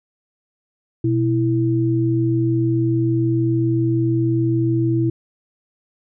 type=tone pair together; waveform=sine; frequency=122.78 / 329.6 Hz; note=B2 / E4; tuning=-10 / 0 cents; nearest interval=octave + perfect fourth; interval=1710 cents; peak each=-18 dBFS; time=1.04-5.1 s; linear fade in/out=5 ms; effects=none